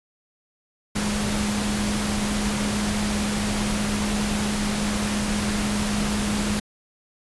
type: tone in noise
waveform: sine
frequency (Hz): 207.7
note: G#3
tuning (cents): 0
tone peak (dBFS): -24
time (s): 0.95-6.6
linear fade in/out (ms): 10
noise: pink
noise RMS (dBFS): -27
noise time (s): 0.95-6.6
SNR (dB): 0
effects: resampled to 24000 Hz